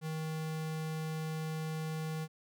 square tone, 157.9 Hz, D#3, 26 cents sharp, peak -36 dBFS, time 0.01-2.28 s, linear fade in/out 50 ms, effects none

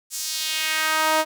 sawtooth tone with high-pass filter sweep, 313.9 Hz, D#4, 15 cents sharp, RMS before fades -23 dBFS, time 0.1-1.25 s, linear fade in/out 50 ms, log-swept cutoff 7400 to 660 Hz, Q 1.5, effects none

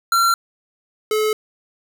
square tone pair in turn, 1366 / 430.3 Hz, F6 / A4, -39 / -39 cents, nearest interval octave + minor sixth, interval 2000 cents, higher first, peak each -14 / -17 dBFS, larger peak first, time 0.12-0.34 / 1.11-1.33 s, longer neither, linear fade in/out 2 ms, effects none

